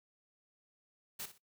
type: noise with echo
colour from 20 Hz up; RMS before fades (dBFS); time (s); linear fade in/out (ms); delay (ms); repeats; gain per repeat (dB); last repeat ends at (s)
white; -42; 1.19-1.26; 10; 61; 2; -12; 1.382
effects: noise-tail reverb RT60 0.1 s tail -18 dB re dry